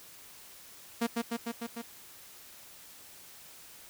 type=tone with echo; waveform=sawtooth; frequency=233.1 Hz; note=A#3; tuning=in tune; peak=-23 dBFS; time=1.01-1.07 s; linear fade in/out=10 ms; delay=150 ms; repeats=5; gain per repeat=-2 dB; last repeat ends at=1.82 s; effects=white hiss -52 dBFS RMS until 3.89 s